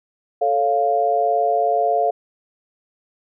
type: chord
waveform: sine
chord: A augmented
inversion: none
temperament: equal with one note detuned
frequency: 440 / 556.6 / 698.5 Hz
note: A4 / C#5 / E#5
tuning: 0 / +7 / 0 cents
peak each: -22 / -23 / -17 dBFS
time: 0.41-2.11 s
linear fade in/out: 10 ms
effects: none